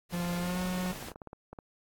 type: noise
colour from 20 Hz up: pink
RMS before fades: -43 dBFS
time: 0.09-1.13 s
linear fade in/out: 50 ms
type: tone with pitch glide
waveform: 45% pulse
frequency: 174.61 to 182.45 Hz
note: F3 to F#3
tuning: 0 to -24 cents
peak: -31 dBFS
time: 0.12-0.93 s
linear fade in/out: 20 ms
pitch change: +76 cents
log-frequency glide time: 0.38-0.6 s
type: clicks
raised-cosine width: 1 ms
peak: -29 dBFS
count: 11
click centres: 0.86 / 0.93 / 1.026 / 1.085 / 1.117 / 1.159 / 1.218 / 1.273 / 1.331 / 1.53 / 1.588 s
effects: AAC 64 kbps